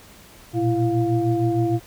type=tone cluster; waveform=sine; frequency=116.3 / 122.8 / 336.8 / 703 Hz; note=A#2 / B2 / E4 / F5; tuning=-4 / -9 / +37 / +11 cents; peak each=-24 / -25 / -20 / -28 dBFS; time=0.53-1.8 s; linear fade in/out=50 ms; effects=pink hiss -47 dBFS RMS until 1.86 s